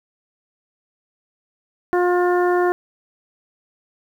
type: harmonic tone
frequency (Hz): 356.1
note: F4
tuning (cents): +34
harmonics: 1 / 2 / 3 / 4 / 5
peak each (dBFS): -16 / -22 / -26 / -28 / -30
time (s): 1.93-2.72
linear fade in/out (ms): 0
effects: 8-bit